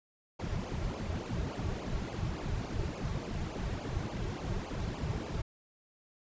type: noise with flanger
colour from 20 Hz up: brown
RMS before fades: -36 dBFS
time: 0.39-5.42 s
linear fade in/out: 10 ms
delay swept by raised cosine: 0.52 to 4.12 ms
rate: 3.5 Hz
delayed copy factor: -1
effects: resampled to 16000 Hz